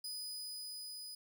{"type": "tone with level ramp", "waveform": "sawtooth", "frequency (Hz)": 4978, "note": "D#8", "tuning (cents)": 0, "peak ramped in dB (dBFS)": [-38, -43], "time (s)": [0.04, 1.15], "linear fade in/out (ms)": 5, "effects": []}